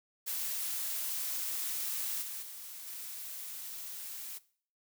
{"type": "noise with level steps", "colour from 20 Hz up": "blue", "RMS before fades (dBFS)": [-36, -41, -46, -43], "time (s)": [0.26, 4.39], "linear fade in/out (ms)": 20, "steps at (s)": [2.21, 2.41, 2.86], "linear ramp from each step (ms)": 20, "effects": ["noise-tail reverb RT60 0.5 s tail -19 dB re dry"]}